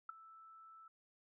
sine tone with ADSR envelope, 1318.5 Hz, E6, in tune, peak -38 dBFS, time 0.09-0.88 s, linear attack 4 ms, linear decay 9 ms, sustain -18 dB, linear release 4 ms, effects none

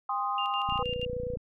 sine chord, C minor, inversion second, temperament equal with one note detuned, 801.9 / 1046.5 / 1244.5 Hz, G5 / C6 / Eb6, +39 / 0 / 0 cents, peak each -32 dBFS, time 0.09-0.83 s, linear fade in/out 5 ms
sine tone with tremolo, 2800 Hz, F7, 4 cents sharp, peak -32 dBFS, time 0.38-1.05 s, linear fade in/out 2 ms, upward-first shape square, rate 6.3 Hz, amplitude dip 70%
click train, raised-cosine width 5 ms, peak -26 dBFS, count 21, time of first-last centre 0.69-1.37 s, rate 29.4 Hz
sine tone, 493.9 Hz, B4, in tune, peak -32 dBFS, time 0.79-1.36 s, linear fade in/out 5 ms
effects none

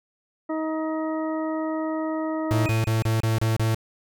harmonic tone, 315.9 Hz, D#4, 26 cents sharp, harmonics 1 / 2 / 3 / 4 / 6, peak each -26 / -30 / -36 / -36 / -42 dBFS, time 0.49-2.69 s, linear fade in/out 10 ms
45% pulse tone bursts, 111.9 Hz, A2, 30 cents sharp, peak -20 dBFS, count 7, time 2.51-3.746 s, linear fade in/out 0 ms, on 150 ms, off 31 ms
triangle tone with exponential decay, 2489 Hz, D#7, in tune, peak -26 dBFS, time 2.66-3.22 s, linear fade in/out 0 ms, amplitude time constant 120 ms
effects none

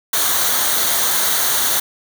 white noise with comb filter, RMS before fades -17 dBFS, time 0.13-1.8 s, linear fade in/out 5 ms, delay 0.39 ms, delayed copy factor -0.6, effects none

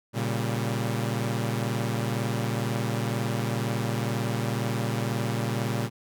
sawtooth chord, G diminished, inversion first, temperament equal, 116.54 / 138.59 / 196 Hz, Bb2 / Db3 / G3, 0 / 0 / 0 cents, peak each -24 / -28 / -29 dBFS, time 0.13-5.9 s, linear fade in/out 50 ms, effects none

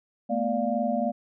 sine tone cluster, 220.1 / 243.1 / 586 / 701 Hz, A3 / B3 / D5 / F5, +1 / -27 / -4 / +6 cents, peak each -29 dBFS, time 0.29-1.12 s, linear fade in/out 20 ms, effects none

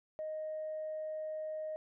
sine tone, 622.3 Hz, D#5, in tune, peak -36 dBFS, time 0.19-1.76 s, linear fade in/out 0 ms, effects tanh soft clip ceiling -33 dBFS

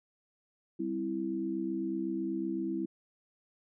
sine chord, C major, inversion second, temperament equal, 196 / 261.6 / 329.6 Hz, G3 / C4 / E4, 0 / 0 / 0 cents, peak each -38 / -38 / -33 dBFS, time 0.79-2.86 s, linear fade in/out 10 ms, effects none

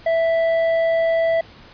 sine tone with hard clipping, 659.3 Hz, E5, in tune, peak -17 dBFS, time 0.06-1.41 s, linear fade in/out 5 ms, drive 6 dB, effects pink hiss -45 dBFS RMS until 1.73 s + resampled to 11025 Hz

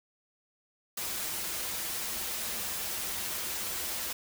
white noise with comb filter, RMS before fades -35 dBFS, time 0.97-4.13 s, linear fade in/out 5 ms, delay 7.1 ms, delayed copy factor -0.6, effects none

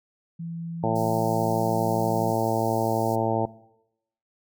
sine tone with pitch glide, 167.1 to 173.19 Hz, E3 to F3, +24 to -14 cents, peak -31 dBFS, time 0.39-2.32 s, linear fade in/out 10 ms, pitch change +62 cents, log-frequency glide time 1.41-1.68 s
harmonic tone, 112.2 Hz, A2, 34 cents sharp, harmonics 1 / 2 / 3 / 4 / 5 / 6 / 7 / 8, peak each -30 / -30 / -30 / -30 / -30 / -30 / -30 / -30 dBFS, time 0.83-3.46 s, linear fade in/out 10 ms
white high-pass noise, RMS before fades -44 dBFS, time 0.95-3.16 s, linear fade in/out 10 ms, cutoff 4200 Hz, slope 96 dB/octave
effects noise-tail reverb RT60 0.8 s tail -19 dB re dry

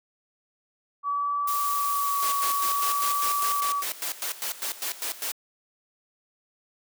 sine tone with vibrato, 1141 Hz, C#6, 50 cents sharp, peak -24 dBFS, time 1.03-3.84 s, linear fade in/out 50 ms, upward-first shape sine, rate 0.54 Hz, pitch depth 17 cents each way
blue noise, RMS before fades -32 dBFS, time 1.47-3.61 s, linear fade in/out 10 ms
white noise with tremolo, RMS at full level -30 dBFS, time 2.22-5.32 s, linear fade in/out 5 ms, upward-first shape square, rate 5 Hz, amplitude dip 80%
effects high-pass 400 Hz 12 dB/octave

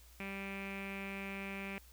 sawtooth tone with low-pass filter, 196 Hz, G3, in tune, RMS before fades -43 dBFS, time 0.2-1.78 s, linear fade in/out 0 ms, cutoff 2400 Hz, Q 8.2, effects added 60 Hz sine -58 dBFS peak until 1.92 s + white hiss -63 dBFS RMS until 1.92 s

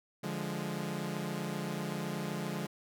sawtooth chord, D diminished, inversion none, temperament equal, 146.83 / 174.61 / 207.7 Hz, D3 / F3 / Ab3, 0 / 0 / 0 cents, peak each -36 / -35 / -35 dBFS, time 0.23-2.67 s, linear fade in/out 10 ms, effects none

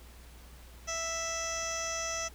15% pulse tone with low-pass filter, 659.3 Hz, E5, in tune, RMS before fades -35 dBFS, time 0.87-2.29 s, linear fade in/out 20 ms, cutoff 5800 Hz, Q 6.5, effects added 60 Hz sine -50 dBFS peak until 2.34 s + pink hiss -56 dBFS RMS until 2.34 s

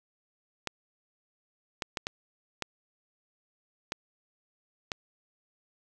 clicks, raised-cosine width 0.2 ms, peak -14 dBFS, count 7, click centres 0.673 / 1.822 / 1.972 / 2.069 / 2.623 / 3.921 / 4.918 s, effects none

